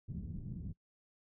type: low-pass noise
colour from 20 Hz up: white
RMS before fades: -43 dBFS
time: 0.08-0.73 s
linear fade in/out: 10 ms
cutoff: 190 Hz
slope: 24 dB/octave
effects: noise-tail reverb RT60 0.1 s tail -22 dB re dry